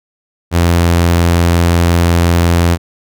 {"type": "tone", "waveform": "sawtooth", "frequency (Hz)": 85.6, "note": "F2", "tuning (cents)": -34, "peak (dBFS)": -4, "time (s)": [0.51, 2.78], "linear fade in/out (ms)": 50, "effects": []}